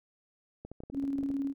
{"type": "clicks", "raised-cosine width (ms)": 2, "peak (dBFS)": -30, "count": 10, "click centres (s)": [0.65, 0.716, 0.804, 0.836, 0.9, 0.948, 1.039, 1.188, 1.23, 1.303]}
{"type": "tone with tremolo", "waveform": "sine", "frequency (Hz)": 276.5, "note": "C#4", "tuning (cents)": -4, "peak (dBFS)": -28, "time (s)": [0.92, 1.54], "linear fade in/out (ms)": 50, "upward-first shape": "square", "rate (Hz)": 19, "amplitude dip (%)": 35}
{"effects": []}